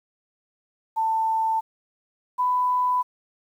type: tone pair in turn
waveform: sine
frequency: 890 / 996.6 Hz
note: A5 / B5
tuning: +20 / +15 cents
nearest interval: major second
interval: 195 cents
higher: second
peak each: -20 / -19 dBFS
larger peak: second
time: 0.96-1.61 / 2.38-3.03 s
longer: neither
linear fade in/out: 20 ms
effects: 9-bit